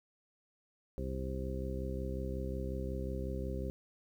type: harmonic tone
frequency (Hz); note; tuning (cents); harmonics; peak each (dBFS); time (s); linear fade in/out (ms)
65.5; C2; +2; 1 / 2 / 3 / 4 / 5 / 6 / 8; -38 / -43 / -44 / -47 / -48 / -44 / -45; 0.98-3.7; 0
effects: 11-bit